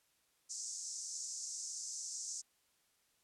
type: band-pass noise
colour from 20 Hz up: pink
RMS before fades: -44 dBFS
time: 0.49-2.42 s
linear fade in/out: 20 ms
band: 5600 to 7900 Hz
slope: 48 dB/octave
effects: white hiss -75 dBFS RMS until 3.23 s + low-pass 12000 Hz 12 dB/octave